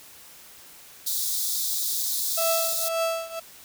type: high-pass noise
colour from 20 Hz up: white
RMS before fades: -27 dBFS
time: 1.06-2.89 s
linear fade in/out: 10 ms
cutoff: 3500 Hz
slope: 96 dB/octave
type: tone with tremolo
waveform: 35% pulse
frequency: 659.3 Hz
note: E5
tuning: in tune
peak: -20 dBFS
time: 2.37-3.4 s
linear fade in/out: 10 ms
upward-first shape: triangle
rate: 1.9 Hz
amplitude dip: 90%
effects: white hiss -48 dBFS RMS until 3.64 s